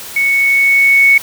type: tone with level ramp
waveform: sine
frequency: 2217 Hz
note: C#7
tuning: in tune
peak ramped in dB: -10 to -4 dBFS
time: 0.16-1.18 s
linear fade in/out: 5 ms
effects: white hiss -29 dBFS RMS until 1.22 s